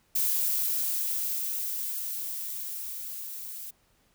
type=noise with level ramp; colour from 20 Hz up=violet; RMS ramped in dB=-26 to -40 dBFS; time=0.15-3.71 s; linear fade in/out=10 ms; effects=pink hiss -67 dBFS RMS until 4.14 s